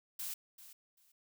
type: noise with echo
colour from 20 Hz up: blue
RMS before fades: -41 dBFS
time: 0.19-0.34 s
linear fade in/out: 5 ms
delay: 390 ms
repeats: 2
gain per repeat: -14 dB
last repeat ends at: 1.12 s
effects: none